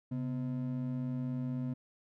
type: ring-modulated tone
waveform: triangle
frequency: 192.2 Hz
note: G3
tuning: 34 cents flat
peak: -28 dBFS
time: 0.11-1.74 s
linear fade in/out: 10 ms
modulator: 58 Hz
effects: none